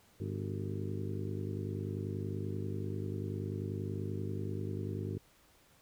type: harmonic tone with a mistuned harmonic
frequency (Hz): 50.3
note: G1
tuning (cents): +45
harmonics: 2 / 3 / 4 / 5 / 6 / 7 / 8 / 9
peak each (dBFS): -38 / -43 / -44 / -46 / -46 / -44 / -50 / -50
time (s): 0.2-5.18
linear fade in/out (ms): 5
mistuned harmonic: 7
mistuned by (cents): +87
effects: pink hiss -65 dBFS RMS until 5.81 s